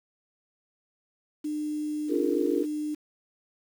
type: tone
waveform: sine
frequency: 301.5 Hz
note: D4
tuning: 46 cents sharp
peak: -28 dBFS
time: 1.44-2.95 s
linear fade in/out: 10 ms
type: chord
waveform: sine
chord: Bb minor seventh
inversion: first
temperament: equal with one note detuned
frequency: 277.2 / 349.2 / 415.3 / 463.2 Hz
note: Db4 / F4 / Ab4 / Bb4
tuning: 0 / 0 / 0 / -11 cents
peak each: -31 / -28 / -31 / -30 dBFS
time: 2.08-2.66 s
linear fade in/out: 50 ms
effects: 8-bit